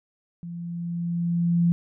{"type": "tone with level ramp", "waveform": "sine", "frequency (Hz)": 171.3, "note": "F3", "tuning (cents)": -33, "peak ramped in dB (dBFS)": [-33, -16], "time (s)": [0.43, 1.72], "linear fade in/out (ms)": 0, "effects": []}